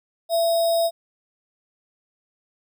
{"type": "tone with sample-and-hold", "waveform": "sine", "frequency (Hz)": 669, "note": "E5", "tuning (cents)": 25, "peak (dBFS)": -17, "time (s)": [0.29, 0.91], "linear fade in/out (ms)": 50, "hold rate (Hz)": 4410, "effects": []}